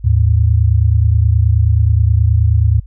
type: tone pair together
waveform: sine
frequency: 78 / 107.43 Hz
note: D#2 / A2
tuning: +5 / -41 cents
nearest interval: tritone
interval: 554 cents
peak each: -11 dBFS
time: 0.04-2.8 s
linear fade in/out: 10 ms
effects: added 50 Hz sine -32 dBFS peak until 2.86 s